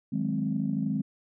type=chord; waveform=sine; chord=Ab dominant seventh; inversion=second; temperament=equal; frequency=155.56 / 185 / 207.7 / 261.6 Hz; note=Eb3 / Gb3 / Ab3 / C4; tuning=0 / 0 / 0 / 0 cents; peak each=-32 / -34 / -29 / -31 dBFS; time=0.12-1.02 s; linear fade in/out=10 ms; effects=tanh soft clip ceiling -16 dBFS